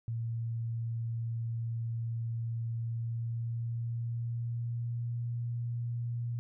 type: tone with pitch glide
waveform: sine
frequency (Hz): 115.3 to 118.75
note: A#2 to A#2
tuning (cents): -19 to +33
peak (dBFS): -32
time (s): 0.08-6.39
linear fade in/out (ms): 0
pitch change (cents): +52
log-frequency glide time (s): 2.76-5.23
effects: none